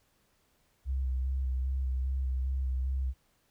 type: tone with vibrato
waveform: sine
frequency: 65.2 Hz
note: C2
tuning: 5 cents flat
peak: -28 dBFS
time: 0.85-3.14 s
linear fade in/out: 50 ms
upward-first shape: square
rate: 2.5 Hz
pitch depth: 24 cents each way
effects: pink hiss -71 dBFS RMS until 3.5 s